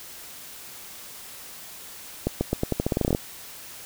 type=accelerating click train; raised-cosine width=2 ms; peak=-9 dBFS; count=15; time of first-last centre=2.27-3.149 s; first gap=140 ms; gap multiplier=0.86; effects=white hiss -42 dBFS RMS until 3.85 s